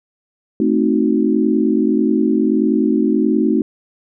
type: chord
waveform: sine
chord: A diminished seventh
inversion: none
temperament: equal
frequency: 220 / 261.6 / 311.1 / 370 Hz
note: A3 / C4 / Eb4 / Gb4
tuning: 0 / 0 / 0 / 0 cents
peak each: -17 / -18 / -17 / -20 dBFS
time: 0.6-3.62 s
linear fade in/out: 2 ms
effects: none